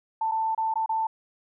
sine tone with dropouts, 888 Hz, A5, 16 cents sharp, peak -23 dBFS, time 0.21-1.07 s, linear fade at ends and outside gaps 5 ms, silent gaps 0.314-0.318 / 0.549-0.577 / 0.74-0.756 / 0.861-0.892 s, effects none

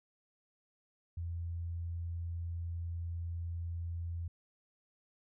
sine tone, 84.9 Hz, F2, 48 cents flat, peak -36 dBFS, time 1.17-4.28 s, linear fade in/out 5 ms, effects none

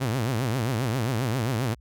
sawtooth tone with vibrato, 120.7 Hz, B2, 39 cents flat, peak -20 dBFS, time 0-1.75 s, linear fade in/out 20 ms, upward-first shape triangle, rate 7.5 Hz, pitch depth 260 cents each way, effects added 60 Hz sine -50 dBFS peak until 1.8 s

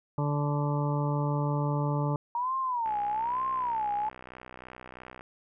harmonic tone, 145.6 Hz, D3, 15 cents flat, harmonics 1 / 2 / 3 / 4 / 6 / 7 / 8, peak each -27 / -35 / -38 / -37 / -36 / -40 / -41 dBFS, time 0.18-2.16 s, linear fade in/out 2 ms
sine tone with vibrato, 932.3 Hz, A#5, in tune, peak -27 dBFS, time 2.35-4.09 s, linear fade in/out 2 ms, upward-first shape sine, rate 1.1 Hz, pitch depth 220 cents each way
click train, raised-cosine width 0.5 ms, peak -29 dBFS, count 149, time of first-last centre 2.86-5.209 s, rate 63 Hz
effects none

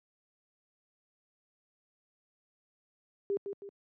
sine tone with echo, 400 Hz, G4, 35 cents sharp, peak -28 dBFS, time 3.3-3.37 s, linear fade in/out 0 ms, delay 160 ms, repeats 2, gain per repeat -7 dB, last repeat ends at 3.69 s, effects high-pass 150 Hz 12 dB/octave

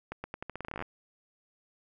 accelerating click train, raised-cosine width 0.5 ms, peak -22 dBFS, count 17, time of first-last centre 0.12-0.824 s, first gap 120 ms, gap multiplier 0.84, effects none

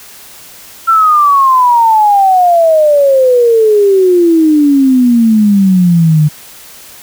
sine exponential sweep, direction down, 1361 to 148.3 Hz, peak -4 dBFS, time 0.87-6.29 s, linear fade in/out 20 ms, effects white hiss -34 dBFS RMS until 7.02 s

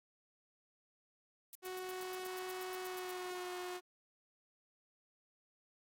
violet noise bursts, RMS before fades -48 dBFS, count 14, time 1.53-3.112 s, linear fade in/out 0 ms, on 22 ms, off 98 ms
sawtooth tone with pitch glide, 370 to 360.9 Hz, F#4 to F#4, 0 to -43 cents, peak -38 dBFS, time 1.62-3.81 s, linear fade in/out 50 ms, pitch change -43 cents, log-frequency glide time 2.78-3.47 s
effects AAC 48 kbps

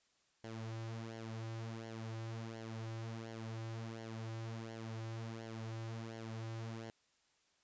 sawtooth tone with flanger, 112.8 Hz, A2, 44 cents sharp, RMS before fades -45 dBFS, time 0.44-6.9 s, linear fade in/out 0 ms, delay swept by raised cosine 0.8 to 4.7 ms, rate 1.4 Hz, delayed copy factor -0.65, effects white hiss -75 dBFS RMS until 7.63 s + resampled to 16000 Hz

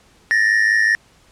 triangle tone pair together, 1767.9 / 1873 Hz, A6 / A#6, +8 / +8 cents, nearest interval minor second, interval 100 cents, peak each -14 / -14 dBFS, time 0.31-0.95 s, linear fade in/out 0 ms, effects pink hiss -53 dBFS RMS until 1.31 s + low-pass 9000 Hz 12 dB/octave

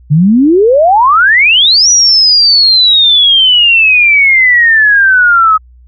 sine exponential two-way sweep, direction up then down, 140 to 5890 to 1262 Hz, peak -3 dBFS, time 0.1-5.58 s, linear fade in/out 20 ms, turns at 1.89 s, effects added 61 Hz sine -36 dBFS peak until 5.87 s

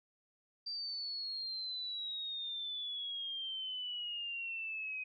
sine exponential sweep, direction down, 4699 to 2510 Hz, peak -38 dBFS, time 0.66-5.04 s, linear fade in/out 10 ms, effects none

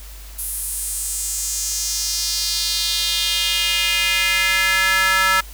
square tone with high-pass filter sweep, 189.4 Hz, F#3, 41 cents sharp, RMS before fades -20 dBFS, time 0.38-5.41 s, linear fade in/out 10 ms, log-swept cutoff 11000 to 1400 Hz, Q 2.6, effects added 50 Hz sine -35 dBFS peak until 5.53 s + white hiss -42 dBFS RMS until 5.53 s

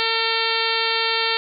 harmonic tone, 452.8 Hz, A4, 50 cents sharp, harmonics 1 / 2 / 3 / 4 / 5 / 6 / 7 / 8 / 9 / 10, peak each -28 / -28 / -28 / -28 / -28 / -28 / -28 / -28 / -28 / -28 dBFS, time 0-1.37 s, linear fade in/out 0 ms, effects none

